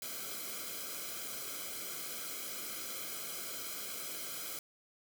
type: noise with comb filter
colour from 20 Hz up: white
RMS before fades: -42 dBFS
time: 0.02-4.59 s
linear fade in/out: 2 ms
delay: 1.1 ms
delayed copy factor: -0.95
effects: none